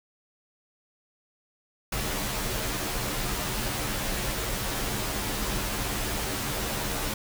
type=noise with comb filter; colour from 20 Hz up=pink; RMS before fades=-30 dBFS; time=1.92-7.14 s; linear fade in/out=5 ms; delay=12 ms; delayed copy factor=-0.85; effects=none